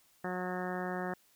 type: harmonic tone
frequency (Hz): 181.9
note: F#3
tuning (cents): -29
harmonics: 1 / 2 / 3 / 4 / 5 / 6 / 7 / 8 / 9 / 10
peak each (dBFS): -39 / -40 / -43 / -41 / -47 / -48 / -47 / -49 / -46 / -46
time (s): 0.24-1.14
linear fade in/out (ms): 5
effects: white hiss -67 dBFS RMS until 1.35 s